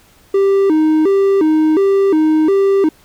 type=tone with vibrato; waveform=triangle; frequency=350 Hz; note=F4; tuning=4 cents sharp; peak=-7 dBFS; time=0.34-2.89 s; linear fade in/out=5 ms; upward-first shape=square; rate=1.4 Hz; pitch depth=200 cents each way; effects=pink hiss -49 dBFS RMS until 3.04 s